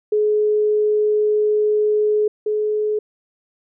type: tone pair in turn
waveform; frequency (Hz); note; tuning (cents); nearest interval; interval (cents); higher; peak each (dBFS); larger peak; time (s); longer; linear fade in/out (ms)
sine; 423.1 / 424.9; G#4 / G#4; +32 / +40; unison; 8; second; -14 / -17; first; 0.12-2.28 / 2.46-2.99; first; 5
effects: none